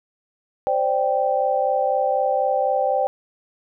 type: chord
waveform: sine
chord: C suspended second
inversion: none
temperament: equal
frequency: 523.3 / 587.3 / 784 Hz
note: C5 / D5 / G5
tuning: 0 / 0 / 0 cents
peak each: -22 / -23 / -21 dBFS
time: 0.67-3.07 s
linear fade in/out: 0 ms
effects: none